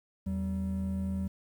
triangle tone pair together, 81.96 / 191.7 Hz, E2 / G3, -9 / -38 cents, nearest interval octave + minor third, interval 1471 cents, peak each -32 / -29 dBFS, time 0.26-1.28 s, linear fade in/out 10 ms, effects tanh soft clip ceiling -22 dBFS + 10-bit

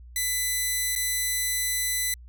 5% pulse tone with dropouts, 2000 Hz, B6, 21 cents sharp, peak -14 dBFS, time 0.16-2.14 s, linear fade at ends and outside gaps 2 ms, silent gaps 0.953-0.96 s, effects added 60 Hz sine -43 dBFS peak until 2.28 s

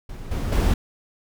brown noise with level steps, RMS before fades -35 / -25 / -18 dBFS, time 0.09-0.74 s, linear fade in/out 5 ms, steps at 0.31 / 0.52 s, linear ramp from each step 5 ms, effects none

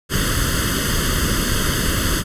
pink noise with comb filter, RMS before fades -19 dBFS, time 0.09-2.24 s, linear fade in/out 50 ms, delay 0.63 ms, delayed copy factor +0.9, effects resampled to 32000 Hz

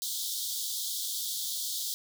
pink high-pass noise, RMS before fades -34 dBFS, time 0.02-1.94 s, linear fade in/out 0 ms, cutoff 3300 Hz, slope 96 dB/octave, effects none

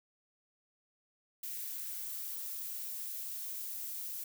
violet noise with high-pass filter sweep, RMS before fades -41 dBFS, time 1.43-4.24 s, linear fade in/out 5 ms, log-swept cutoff 2000 to 210 Hz, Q 1.8, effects none

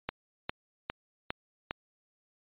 click train, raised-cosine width 0.3 ms, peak -15 dBFS, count 5, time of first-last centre 0.09-1.709 s, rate 2.47 Hz, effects resampled to 8000 Hz

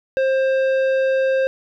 sine tone with tanh clipping, 530 Hz, C5, 22 cents sharp, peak -17 dBFS, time 0.17-1.47 s, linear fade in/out 0 ms, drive 11 dB, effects none

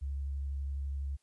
sine tone with vibrato, 69.3 Hz, C#2, in tune, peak -33 dBFS, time 0.01-1.17 s, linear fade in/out 20 ms, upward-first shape square, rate 12 Hz, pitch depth 14 cents each way, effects white hiss -75 dBFS RMS until 1.22 s + resampled to 24000 Hz

